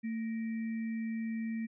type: tone with sample-and-hold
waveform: sine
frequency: 224.7 Hz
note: A3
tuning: 37 cents sharp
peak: -33 dBFS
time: 0.03-1.67 s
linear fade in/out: 20 ms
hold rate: 2100 Hz
effects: resampled to 8000 Hz